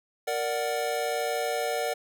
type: chord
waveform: square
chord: Bb augmented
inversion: none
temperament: equal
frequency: 466.2 / 587.3 / 740 Hz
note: Bb4 / D5 / F#5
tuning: 0 / 0 / 0 cents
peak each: -32 dBFS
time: 0.27-1.94 s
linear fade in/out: 10 ms
effects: none